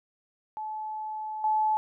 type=tone with level steps; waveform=sine; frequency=863 Hz; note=A5; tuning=34 cents flat; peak=-32 / -22 dBFS; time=0.57-1.77 s; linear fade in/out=0 ms; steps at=1.44 s; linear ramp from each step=2 ms; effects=none

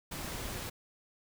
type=noise; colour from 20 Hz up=pink; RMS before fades=-40 dBFS; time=0.11-0.7 s; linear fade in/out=10 ms
type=click train; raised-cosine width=5 ms; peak=-30 dBFS; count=5; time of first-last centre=0.14-0.561 s; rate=9.51 Hz
effects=none

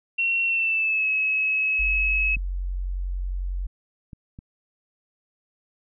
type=tone with pitch glide; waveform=sine; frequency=2725 to 2572 Hz; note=F7 to E7; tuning=-43 to -43 cents; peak=-20 dBFS; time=0.18-2.36 s; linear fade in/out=10 ms; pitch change=-100 cents; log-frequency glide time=0.45-1.08 s
type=tone; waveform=sine; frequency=45.53 Hz; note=F#1; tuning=27 cents flat; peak=-25 dBFS; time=1.79-3.67 s; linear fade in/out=10 ms
type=clicks; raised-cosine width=5 ms; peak=-27 dBFS; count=3; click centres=2.368 / 4.132 / 4.389 s
effects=none

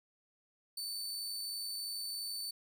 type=tone with amplitude modulation; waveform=sawtooth; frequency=4523 Hz; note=C#8; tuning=34 cents sharp; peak=-34 dBFS; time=0.77-2.51 s; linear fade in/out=5 ms; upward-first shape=sine; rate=103 Hz; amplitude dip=30%; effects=none

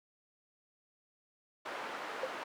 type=band-pass noise; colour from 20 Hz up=white; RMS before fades=-42 dBFS; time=1.65-2.44 s; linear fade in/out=10 ms; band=420 to 1400 Hz; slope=12 dB/octave
type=tone with exponential decay; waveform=sine; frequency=523.3 Hz; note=C5; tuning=in tune; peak=-29 dBFS; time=2.23-2.33 s; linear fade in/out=5 ms; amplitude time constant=21 ms
effects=none

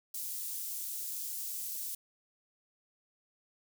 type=high-pass noise; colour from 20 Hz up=white; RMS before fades=-39 dBFS; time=0.14-1.95 s; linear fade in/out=5 ms; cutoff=7100 Hz; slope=12 dB/octave; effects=none

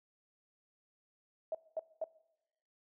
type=tone bursts; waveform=sine; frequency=640 Hz; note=D#5; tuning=49 cents sharp; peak=-33 dBFS; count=3; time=1.52-2.041 s; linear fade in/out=2 ms; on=27 ms; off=220 ms; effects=noise-tail reverb RT60 0.9 s tail -21 dB re dry

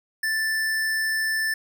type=tone; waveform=square; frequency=1763 Hz; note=A6; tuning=3 cents sharp; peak=-23 dBFS; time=0.23-1.54 s; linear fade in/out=5 ms; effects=none

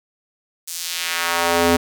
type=tone with high-pass filter sweep; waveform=square; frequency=85.2 Hz; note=F2; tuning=42 cents flat; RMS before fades=-20 dBFS; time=0.67-1.77 s; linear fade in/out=10 ms; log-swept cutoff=7600 to 260 Hz; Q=1; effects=none

